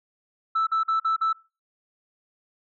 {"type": "tone bursts", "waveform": "sine", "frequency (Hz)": 1318.5, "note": "E6", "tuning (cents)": 0, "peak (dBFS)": -18, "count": 5, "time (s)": [0.55, 1.33], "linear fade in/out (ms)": 10, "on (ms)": 120, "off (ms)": 45, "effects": ["noise-tail reverb RT60 0.3 s tail -23 dB re dry", "tanh soft clip ceiling -18 dBFS"]}